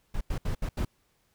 brown noise bursts at uneven times, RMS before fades -29 dBFS, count 5, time 0.14-0.21 / 0.3-0.38 / 0.45-0.55 / 0.62-0.69 / 0.77-0.85 s, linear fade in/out 5 ms, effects pink hiss -70 dBFS RMS until 1.34 s

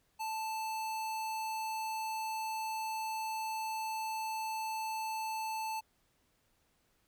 square tone, 880 Hz, A5, in tune, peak -36 dBFS, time 0.19-5.81 s, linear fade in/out 20 ms, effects pink hiss -74 dBFS RMS until 7.07 s

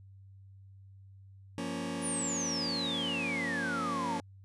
sawtooth chord, Bb minor, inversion second, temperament just, 174.81 / 233.1 / 279.7 Hz, F3 / Bb3 / Db4, +2 / 0 / +16 cents, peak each -36 / -35 / -34 dBFS, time 1.58-4.2 s, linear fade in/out 0 ms
sine exponential sweep, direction down, 9950 to 830.6 Hz, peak -33 dBFS, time 2.01-4.21 s, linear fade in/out 50 ms
effects added 97 Hz sine -51 dBFS peak until 4.44 s + resampled to 24000 Hz

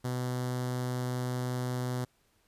sawtooth tone with notch filter, 125.3 Hz, B2, 25 cents sharp, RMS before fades -33 dBFS, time 0.04-2.05 s, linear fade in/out 10 ms, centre 2500 Hz, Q 1.6, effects pink hiss -70 dBFS RMS until 2.47 s + resampled to 32000 Hz

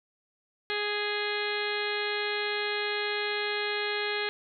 harmonic tone, 415.3 Hz, G#4, in tune, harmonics 1 / 2 / 3 / 4 / 5 / 6 / 7 / 8 / 9 / 10, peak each -33 / -39 / -41 / -35 / -36 / -38 / -44 / -38 / -42 / -39 dBFS, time 0.7-4.29 s, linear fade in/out 0 ms, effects none

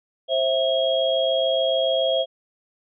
sine tone cluster, 530 / 657 / 3278 Hz, C5 / E5 / G#7, +22 / -6 / -23 cents, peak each -22 / -22 / -25 dBFS, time 0.28-2.26 s, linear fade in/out 50 ms, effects none

